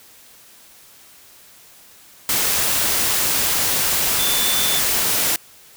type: tone in noise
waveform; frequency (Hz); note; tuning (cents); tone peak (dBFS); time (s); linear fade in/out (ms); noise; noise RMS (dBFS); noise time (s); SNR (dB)
sine; 3520; A7; 0; -23; 4.19-4.79; 2; white; -19; 2.29-5.36; -7
effects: white hiss -47 dBFS RMS until 5.76 s